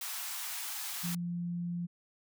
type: high-pass noise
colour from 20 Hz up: white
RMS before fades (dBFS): -39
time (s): 0.01-1.15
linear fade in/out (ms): 5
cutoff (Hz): 730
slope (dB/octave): 48
type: tone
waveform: sine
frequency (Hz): 173.6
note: F3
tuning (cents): -10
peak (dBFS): -33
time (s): 1.03-1.87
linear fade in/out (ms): 20
effects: none